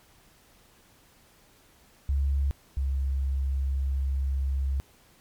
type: tone pair in turn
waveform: sine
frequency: 69.3 / 67.64 Hz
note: C#2 / C#2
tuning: 0 / -42 cents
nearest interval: unison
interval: 42 cents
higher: first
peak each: -22 / -24 dBFS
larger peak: first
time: 2.09-2.51 / 2.77-4.8 s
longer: second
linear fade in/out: 0 ms
effects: pink hiss -59 dBFS RMS until 5.2 s + MP3 96 kbps